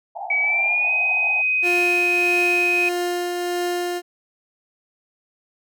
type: band-pass noise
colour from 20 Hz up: white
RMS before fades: -33 dBFS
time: 0.15-1.42 s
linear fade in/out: 5 ms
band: 670 to 850 Hz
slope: 96 dB/octave
type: tone with pitch glide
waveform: sine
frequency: 2276 to 2511 Hz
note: C#7 to D#7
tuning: +45 to +15 cents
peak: -17 dBFS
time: 0.3-2.89 s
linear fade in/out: 5 ms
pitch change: +170 cents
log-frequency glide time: 0.41-0.92 s
type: tone with tremolo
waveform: 30% pulse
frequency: 352.9 Hz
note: F4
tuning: 18 cents sharp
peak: -18 dBFS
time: 1.62-4.02 s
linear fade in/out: 50 ms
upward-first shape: triangle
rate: 1.6 Hz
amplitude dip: 30%
effects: none